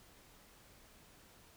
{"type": "silence", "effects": ["pink hiss -62 dBFS RMS until 1.56 s"]}